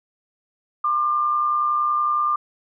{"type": "tone pair together", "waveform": "sine", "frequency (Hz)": [1067, 1197.7], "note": ["C6", "D6"], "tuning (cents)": [34, 34], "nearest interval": "major second", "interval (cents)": 200, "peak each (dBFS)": [-29, -18], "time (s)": [0.84, 2.36], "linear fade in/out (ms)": 5, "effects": []}